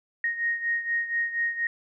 sine beating tone pair, 1864.7 / 1868.9 Hz, A#6 / A#6, 0 / +4 cents, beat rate 4.2 Hz, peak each -26 / -31 dBFS, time 0.24-1.67 s, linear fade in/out 2 ms, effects none

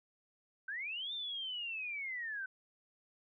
sine linear two-way sweep, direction up then down, 1504 to 3627 to 1504 Hz, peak -38 dBFS, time 0.68-2.46 s, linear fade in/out 5 ms, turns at 1.13 s, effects none

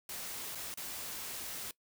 white noise with dropouts, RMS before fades -42 dBFS, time 0.09-1.71 s, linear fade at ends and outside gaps 2 ms, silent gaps 0.55-0.554 / 0.741-0.773 s, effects noise-tail reverb RT60 0.1 s tail -21 dB re dry

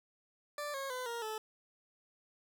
20% pulse tone with pitch steps, 587.3 / 544.8 / 505.4 / 468.8 / 434.9 Hz, D5 / C#5 / B4 / A#4 / A4, 0 / -30 / +40 / +10 / -20 cents, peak -33 dBFS, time 0.58-1.38 s, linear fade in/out 2 ms, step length 160 ms, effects none

